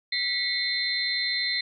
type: tone cluster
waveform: sine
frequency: 1965 / 2175 / 3600 / 4116 Hz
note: B6 / C#7 / A7 / C8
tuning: -9 / -33 / +39 / -29 cents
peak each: -31 / -32 / -33 / -27 dBFS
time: 0.12-1.61 s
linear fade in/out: 5 ms
effects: none